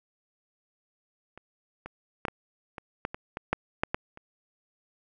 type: clicks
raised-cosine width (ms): 0.5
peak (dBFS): -30 / -24 / -13 / -17 / -23 / -14 / -20 / -18 / -9 / -9 / -11 / -30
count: 12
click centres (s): 1.376 / 1.86 / 2.252 / 2.283 / 2.782 / 3.051 / 3.145 / 3.371 / 3.53 / 3.835 / 3.945 / 4.174
effects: none